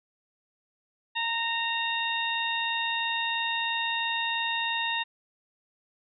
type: harmonic tone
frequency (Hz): 923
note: A#5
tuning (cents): -17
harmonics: 1 / 2 / 3 / 4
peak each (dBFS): -32 / -32 / -32 / -32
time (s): 1.15-5.04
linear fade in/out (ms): 20
effects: none